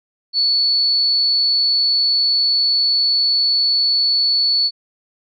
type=tone; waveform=sine; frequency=4435 Hz; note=C#8; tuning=in tune; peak=-13 dBFS; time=0.33-4.71 s; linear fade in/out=50 ms; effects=none